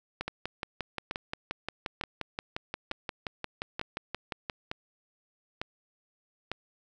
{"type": "two click trains", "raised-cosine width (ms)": 0.3, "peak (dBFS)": [-17, -17], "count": [8, 25], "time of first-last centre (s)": [[0.21, 6.516], [0.28, 4.498]], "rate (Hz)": [1.11, 5.69], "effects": []}